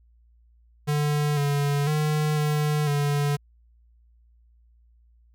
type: tone with pitch steps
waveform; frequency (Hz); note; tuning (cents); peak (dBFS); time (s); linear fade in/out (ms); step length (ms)
square; 148 / 143.2 / 152.1 / 150.1 / 144.4; D3 / D3 / D#3 / D3 / D3; +14 / -43 / -39 / +38 / -29; -22; 0.87-3.37; 20; 500
effects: added 58 Hz sine -55 dBFS peak until 5.34 s